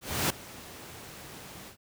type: noise with ADSR envelope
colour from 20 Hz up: pink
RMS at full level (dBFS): -25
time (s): 0.01-1.77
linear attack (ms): 290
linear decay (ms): 5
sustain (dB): -20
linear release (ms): 93
effects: high-pass 80 Hz 12 dB/octave